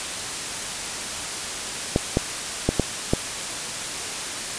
clicks, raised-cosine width 2 ms, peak -4 dBFS, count 5, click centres 1.961 / 2.171 / 2.69 / 2.797 / 3.135 s, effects white hiss -29 dBFS RMS until 4.58 s + resampled to 22050 Hz

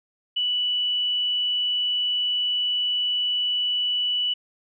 sine tone, 2960 Hz, F#7, in tune, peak -21 dBFS, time 0.36-4.34 s, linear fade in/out 10 ms, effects none

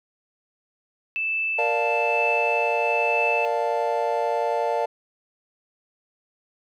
sine tone with tremolo, 2637 Hz, E7, in tune, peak -22 dBFS, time 1.16-3.45 s, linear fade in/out 0 ms, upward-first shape sine, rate 1.1 Hz, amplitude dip 35%
triangle chord, Bb major seventh, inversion none, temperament equal, 466.2 / 587.3 / 698.5 / 880 Hz, Bb4 / D5 / F5 / A5, 0 / 0 / 0 / 0 cents, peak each -25 dBFS, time 1.58-4.86 s, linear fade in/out 10 ms
effects none

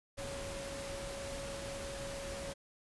sine tone in noise, 554.4 Hz, C#5, in tune, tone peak -43 dBFS, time 0.17-2.54 s, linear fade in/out 20 ms, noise pink, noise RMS -44 dBFS, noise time 0.17-2.54 s, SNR -2 dB, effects resampled to 24000 Hz

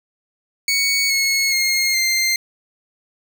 20% pulse tone with pitch steps, 2230 / 2184 / 2139 / 2095 Hz, C#7 / C#7 / C7 / C7, +10 / -26 / +38 / +2 cents, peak -11 dBFS, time 0.68-2.36 s, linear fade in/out 2 ms, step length 420 ms, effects none

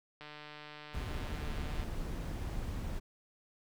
click train, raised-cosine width 0.3 ms, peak -32 dBFS, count 245, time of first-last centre 0.21-1.837 s, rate 150 Hz
brown noise, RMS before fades -38 dBFS, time 0.93-3 s, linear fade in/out 20 ms
effects none

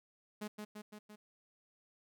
sawtooth tone with echo, 210.6 Hz, G#3, 24 cents sharp, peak -36 dBFS, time 0.41-0.48 s, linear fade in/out 10 ms, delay 170 ms, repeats 4, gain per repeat -3 dB, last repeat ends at 1.16 s, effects none

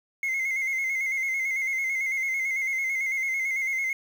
sine tone with vibrato, 2121 Hz, C7, 23 cents sharp, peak -22 dBFS, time 0.23-3.93 s, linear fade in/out 2 ms, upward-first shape square, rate 9 Hz, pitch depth 40 cents each way, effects tanh soft clip ceiling -24 dBFS + 8-bit

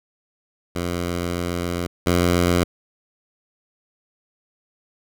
10% pulse tone pair in turn, 87.31 / 87.82 Hz, F2 / F2, 0 / +10 cents, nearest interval unison, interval 10 cents, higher second, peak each -15 / -8 dBFS, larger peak second, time 0.75-1.87 / 2.06-2.64 s, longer first, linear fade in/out 10 ms, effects none

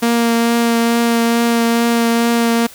sawtooth tone with vibrato, 233.1 Hz, A#3, in tune, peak -8 dBFS, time 0.02-2.67 s, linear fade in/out 10 ms, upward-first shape triangle, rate 2.3 Hz, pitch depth 14 cents each way, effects white hiss -39 dBFS RMS until 2.74 s

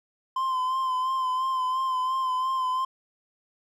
triangle tone with vibrato, 1035 Hz, C6, 19 cents flat, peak -22 dBFS, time 0.36-2.85 s, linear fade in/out 5 ms, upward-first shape sine, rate 2.9 Hz, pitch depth 34 cents each way, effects none

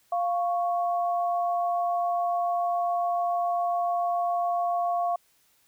sine tone pair together, 698.4 / 1108.7 Hz, F5 / C#6, 0 / 0 cents, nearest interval minor sixth, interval 800 cents, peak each -24 / -32 dBFS, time 0.12-5.16 s, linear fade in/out 5 ms, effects white hiss -65 dBFS RMS until 5.67 s

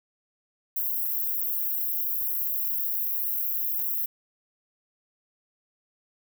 white high-pass noise, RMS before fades -28 dBFS, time 0.76-4.06 s, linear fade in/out 5 ms, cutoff 12000 Hz, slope 96 dB/octave, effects none

